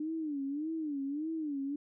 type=tone with vibrato; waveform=sine; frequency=297.9 Hz; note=D4; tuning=25 cents sharp; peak=-33 dBFS; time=0-1.76 s; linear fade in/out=5 ms; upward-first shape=sine; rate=1.7 Hz; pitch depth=150 cents each way; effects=none